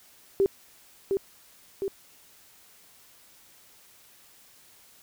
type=tone with echo; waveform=sine; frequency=392 Hz; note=G4; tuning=in tune; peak=-18 dBFS; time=0.4-0.46 s; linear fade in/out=0 ms; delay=710 ms; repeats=2; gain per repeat=-4 dB; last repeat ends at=1.88 s; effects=white hiss -56 dBFS RMS until 5.02 s